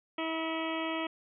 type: harmonic tone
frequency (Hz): 323.3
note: E4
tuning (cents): -34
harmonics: 1 / 2 / 3 / 4 / 6 / 7 / 8 / 9 / 10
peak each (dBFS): -35 / -38 / -40 / -41 / -43 / -43 / -44 / -45 / -45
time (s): 0.18-1.07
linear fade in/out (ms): 5
effects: none